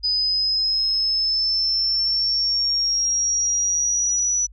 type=linear sweep; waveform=sine; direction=up; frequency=4978 to 5920 Hz; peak=-18 dBFS; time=0.03-4.47 s; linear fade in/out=20 ms; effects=added 50 Hz sine -42 dBFS peak until 4.52 s